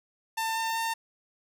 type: tone with pitch steps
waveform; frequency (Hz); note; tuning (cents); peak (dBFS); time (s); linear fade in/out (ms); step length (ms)
sawtooth; 896 / 901.7 / 907.5; A5 / A5 / A#5; +31 / +42 / -47; -24; 0.37-0.94; 10; 190
effects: none